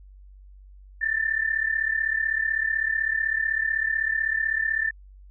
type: tone pair together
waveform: sine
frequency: 1760 / 1795.9 Hz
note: A6 / A6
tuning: 0 / +35 cents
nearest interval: unison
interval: 35 cents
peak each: -25 dBFS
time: 1.01-4.91 s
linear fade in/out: 10 ms
effects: added 48 Hz sine -45 dBFS peak until 5.3 s